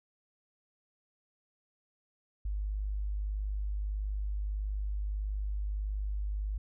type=tone; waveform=sine; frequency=50.8 Hz; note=G#1; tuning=38 cents flat; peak=-31 dBFS; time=2.45-6.58 s; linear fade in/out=5 ms; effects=none